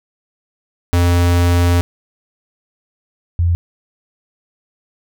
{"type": "tone pair in turn", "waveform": ["square", "sine"], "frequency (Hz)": [87.31, 85.86], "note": ["F2", "F2"], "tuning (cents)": [0, -29], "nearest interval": "unison", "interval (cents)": 29, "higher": "first", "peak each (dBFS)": -11, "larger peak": "neither", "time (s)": [[0.93, 1.81], [3.39, 3.55]], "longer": "first", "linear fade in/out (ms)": 0, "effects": []}